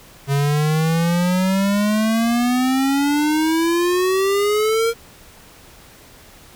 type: exponential sweep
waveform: square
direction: up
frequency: 137.8 to 466.2 Hz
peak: -16 dBFS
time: 0.27-4.94 s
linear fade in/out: 50 ms
effects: pink hiss -45 dBFS RMS until 6.55 s